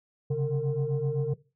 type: tone cluster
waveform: sine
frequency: 133.7 / 141.5 / 456.9 Hz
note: C3 / C#3 / A#4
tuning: +38 / +36 / -35 cents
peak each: -28 dBFS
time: 0.3-1.34 s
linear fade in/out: 10 ms
effects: noise-tail reverb RT60 0.3 s tail -20 dB re dry + tanh soft clip ceiling -20 dBFS